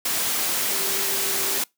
sine tone in noise, 390.9 Hz, G4, 5 cents flat, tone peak -35 dBFS, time 0.71-1.59 s, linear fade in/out 5 ms, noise white, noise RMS -24 dBFS, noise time 0.05-1.64 s, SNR -14 dB, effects noise-tail reverb RT60 0.2 s tail -25 dB re dry + high-pass 150 Hz 12 dB/octave

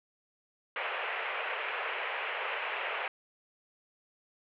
white band-pass noise, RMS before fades -35 dBFS, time 0.76-3.08 s, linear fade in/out 2 ms, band 430 to 2800 Hz, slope 48 dB/octave, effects MP3 96 kbps

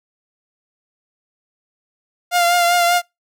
sawtooth tone with vibrato, 698.5 Hz, F5, in tune, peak -9 dBFS, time 2.31-3.02 s, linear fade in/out 50 ms, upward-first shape triangle, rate 5.1 Hz, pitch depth 34 cents each way, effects noise-tail reverb RT60 0.2 s tail -26 dB re dry

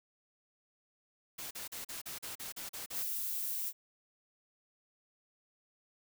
white noise bursts, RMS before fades -43 dBFS, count 10, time 1.38-3.031 s, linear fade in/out 10 ms, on 130 ms, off 39 ms
violet noise, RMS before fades -37 dBFS, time 2.92-3.73 s, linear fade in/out 50 ms
effects none

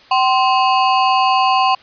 square ring-modulated tone, 905 Hz, A5, 48 cents sharp, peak -9 dBFS, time 0.11-1.75 s, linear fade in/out 5 ms, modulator 138 Hz, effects white hiss -45 dBFS RMS until 1.82 s + resampled to 11025 Hz

